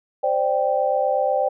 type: chord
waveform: sine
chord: C suspended second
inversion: none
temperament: equal with one note detuned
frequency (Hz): 523.3 / 591.4 / 784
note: C5 / D5 / G5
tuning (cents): 0 / +12 / 0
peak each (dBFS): -22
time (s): 0.23-1.49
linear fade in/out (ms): 10
effects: none